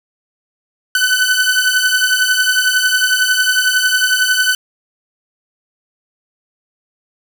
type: beating tone pair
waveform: sawtooth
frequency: 1500 / 1511 Hz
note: F#6 / F#6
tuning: +23 / +36 cents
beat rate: 11 Hz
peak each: -11 dBFS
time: 0.95-4.55 s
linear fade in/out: 2 ms
effects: none